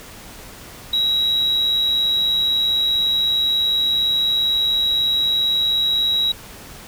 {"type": "tone", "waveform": "triangle", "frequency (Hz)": 3861, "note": "B7", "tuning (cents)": -40, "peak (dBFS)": -13, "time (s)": [0.93, 6.32], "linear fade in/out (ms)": 5, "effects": ["tanh soft clip ceiling -12 dBFS", "pink hiss -39 dBFS RMS until 6.87 s"]}